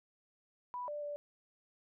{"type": "tone with pitch steps", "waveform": "sine", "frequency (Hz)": [986, 590, 584], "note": ["B5", "D5", "D5"], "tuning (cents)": [-3, 8, -10], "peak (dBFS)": -38, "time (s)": [0.74, 1.16], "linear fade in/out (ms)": 0, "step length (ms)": 140, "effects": []}